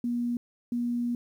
sine tone pair in turn, 240 / 240 Hz, B3 / B3, -49 / -49 cents, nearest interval unison, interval 0 cents, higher neither, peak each -26 dBFS, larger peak neither, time 0.04-0.37 / 0.72-1.15 s, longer second, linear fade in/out 2 ms, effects 10-bit

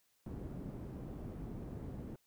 white low-pass noise, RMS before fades -45 dBFS, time 0.26-2.16 s, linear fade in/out 2 ms, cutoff 230 Hz, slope 12 dB/octave, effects white hiss -75 dBFS RMS until 2.26 s

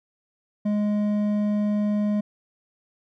triangle tone with hard clipping, 208.1 Hz, G#3, 4 cents sharp, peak -22 dBFS, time 0.65-2.21 s, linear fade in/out 10 ms, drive 10 dB, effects none

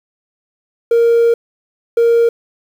triangle tone bursts at uneven times, 466.2 Hz, A#4, in tune, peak -5 dBFS, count 2, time 0.91-1.34 / 1.97-2.29 s, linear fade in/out 5 ms, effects tanh soft clip ceiling -3 dBFS + 7-bit

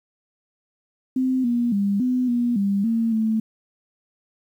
sine tone with pitch steps, 258.7 / 239 / 200.2 / 251.8 / 240.4 / 199 / 228 / 220.4 Hz, C4 / A#3 / G3 / B3 / B3 / G3 / A#3 / A3, -19 / +43 / +37 / +34 / -46 / +26 / -38 / +3 cents, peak -18 dBFS, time 1.16-3.4 s, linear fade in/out 5 ms, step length 280 ms, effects 9-bit

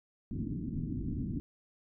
white low-pass noise, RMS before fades -36 dBFS, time 0.31-1.4 s, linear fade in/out 0 ms, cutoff 300 Hz, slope 48 dB/octave, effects none

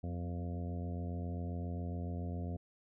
harmonic tone with a mistuned harmonic, 87.31 Hz, F2, in tune, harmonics 1 / 2 / 3 / 4 / 5 / 6 / 7 / 8, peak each -38 / -43 / -46 / -54 / -53 / -54 / -55 / -53 dBFS, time 0.03-2.57 s, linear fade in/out 10 ms, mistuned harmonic 3, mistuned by -44 cents, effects none

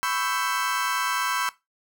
35% pulse chord, C# half-diminished seventh, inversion third, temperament equal with one note detuned, 999.2 / 1108.7 / 1318.5 / 1568 Hz, B5 / C#6 / E6 / G6, +20 / 0 / 0 / 0 cents, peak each -28 dBFS, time 0.03-1.49 s, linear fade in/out 0 ms, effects noise-tail reverb RT60 0.2 s tail -18 dB re dry

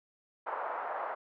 pink band-pass noise, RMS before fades -37 dBFS, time 0.46-1.15 s, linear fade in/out 10 ms, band 630 to 1300 Hz, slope 24 dB/octave, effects none

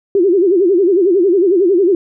sine tone with vibrato, 370 Hz, F#4, in tune, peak -8 dBFS, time 0.15-1.95 s, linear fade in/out 2 ms, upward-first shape sine, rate 11 Hz, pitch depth 170 cents each way, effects none

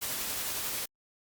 white noise with tremolo, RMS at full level -33 dBFS, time 0.01-0.86 s, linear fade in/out 20 ms, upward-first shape triangle, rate 11 Hz, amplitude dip 25%, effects Opus 48 kbps

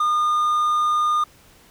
triangle tone, 1217 Hz, D#6, 39 cents flat, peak -15 dBFS, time 0-1.24 s, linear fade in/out 5 ms, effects pink hiss -52 dBFS RMS until 1.7 s

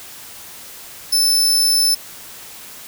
sawtooth tone, 5274 Hz, E8, in tune, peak -10 dBFS, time 1.12-1.95 s, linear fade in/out 10 ms, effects white hiss -37 dBFS RMS until 2.87 s

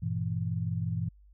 sine chord, E diminished, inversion first, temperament just, 98.89 / 118.67 / 164.81 Hz, G2 / Bb2 / E3, +16 / +31 / 0 cents, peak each -33 dBFS, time 0.02-1.09 s, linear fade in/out 10 ms, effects added 50 Hz sine -54 dBFS peak until 1.33 s

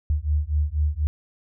sine beating tone pair, 73 / 77.1 Hz, D2 / D#2, -10 / -15 cents, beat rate 4.1 Hz, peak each -23 dBFS, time 0.1-1.07 s, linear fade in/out 0 ms, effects none

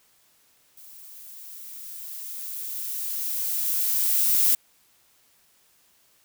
violet noise with level ramp, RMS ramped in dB -47 to -19 dBFS, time 0.77-4.55 s, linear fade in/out 5 ms, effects white hiss -62 dBFS RMS until 6.24 s

